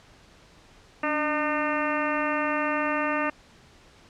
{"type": "harmonic tone with a mistuned harmonic", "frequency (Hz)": 302.8, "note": "D#4", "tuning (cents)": -47, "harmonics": [1, 2, 3, 4, 5, 6, 7, 8, 9], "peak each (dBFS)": [-30, -30, -33, -30, -35, -32, -38, -39, -36], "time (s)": [1.03, 3.3], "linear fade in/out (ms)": 5, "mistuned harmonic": 1, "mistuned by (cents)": -79, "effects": ["pink hiss -54 dBFS RMS until 4.09 s", "low-pass 6000 Hz 12 dB/octave"]}